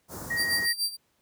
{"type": "band-stop noise", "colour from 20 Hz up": "pink", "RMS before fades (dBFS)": -38, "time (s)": [0.08, 0.68], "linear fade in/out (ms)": 50, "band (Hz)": [1400, 5600], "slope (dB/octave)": 24}
{"type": "tone", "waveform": "sine", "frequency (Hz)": 1887, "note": "A#6", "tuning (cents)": 21, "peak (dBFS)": -26, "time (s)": [0.3, 0.73], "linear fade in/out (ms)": 10}
{"type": "tone with tremolo", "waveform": "sawtooth", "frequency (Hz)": 4699, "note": "D8", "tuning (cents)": 0, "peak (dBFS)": -21, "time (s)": [0.36, 0.97], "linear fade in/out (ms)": 50, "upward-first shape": "sine", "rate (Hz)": 6.8, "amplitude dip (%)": 85}
{"effects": ["pink hiss -70 dBFS RMS until 1.21 s", "high-pass 80 Hz 12 dB/octave"]}